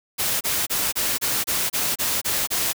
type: noise bursts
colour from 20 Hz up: white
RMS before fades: -23 dBFS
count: 10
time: 0.18-2.732 s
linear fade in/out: 20 ms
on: 230 ms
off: 28 ms
effects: none